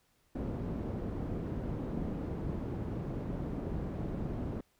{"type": "low-pass noise", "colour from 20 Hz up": "white", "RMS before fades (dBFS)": -37, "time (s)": [0.35, 4.61], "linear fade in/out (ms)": 5, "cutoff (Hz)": 270, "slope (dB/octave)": 12, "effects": ["pink hiss -72 dBFS RMS until 4.79 s"]}